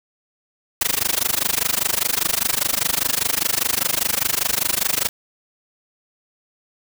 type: noise with amplitude modulation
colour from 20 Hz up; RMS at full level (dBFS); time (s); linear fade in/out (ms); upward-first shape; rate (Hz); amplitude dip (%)
white; -17; 0.81-5.09; 2; sine; 25; 100
effects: none